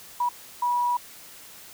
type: tone bursts at uneven times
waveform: sine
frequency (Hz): 971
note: B5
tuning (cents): -30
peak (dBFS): -21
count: 2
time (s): 0.2-0.29 / 0.62-0.97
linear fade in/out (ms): 5
effects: white hiss -46 dBFS RMS until 1.73 s